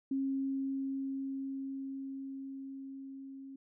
sine tone with level ramp, 270.4 Hz, C#4, 43 cents flat, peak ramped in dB -30 to -45 dBFS, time 0.11-3.56 s, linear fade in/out 5 ms, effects none

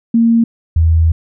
sine tone pair in turn, 230.4 / 81.46 Hz, A#3 / E2, -20 / -20 cents, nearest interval octave + tritone, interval 1800 cents, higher first, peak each -7 dBFS, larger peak neither, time 0.14-0.44 / 0.76-1.12 s, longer second, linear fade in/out 5 ms, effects none

